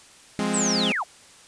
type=chord; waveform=sawtooth; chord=F minor; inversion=none; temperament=equal; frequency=174.61 / 207.7 / 261.6 Hz; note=F3 / Ab3 / C4; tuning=0 / 0 / 0 cents; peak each=-27 / -21 / -24 dBFS; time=0.39-0.92 s; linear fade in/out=0 ms
type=linear sweep; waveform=sine; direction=down; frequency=8372 to 587.3 Hz; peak=-23 dBFS; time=0.53-1.04 s; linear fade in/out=20 ms
effects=white hiss -50 dBFS RMS until 1.47 s + resampled to 22050 Hz